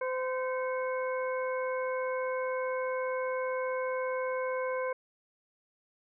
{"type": "harmonic tone with a mistuned harmonic", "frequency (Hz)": 514, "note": "C5", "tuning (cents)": -31, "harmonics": [1, 2, 3, 4], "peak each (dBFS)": [-31, -37, -41, -43], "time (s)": [0.01, 4.93], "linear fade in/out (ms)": 5, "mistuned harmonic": 4, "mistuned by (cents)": 110, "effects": []}